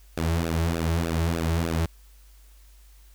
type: tone with flanger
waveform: sawtooth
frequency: 82.7 Hz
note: E2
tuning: 6 cents sharp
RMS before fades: -25 dBFS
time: 0.17-1.86 s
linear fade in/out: 5 ms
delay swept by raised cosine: 0.95 to 4.15 ms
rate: 3.3 Hz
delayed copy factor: -1
effects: added 50 Hz sine -49 dBFS peak until 3.14 s + white hiss -60 dBFS RMS until 3.14 s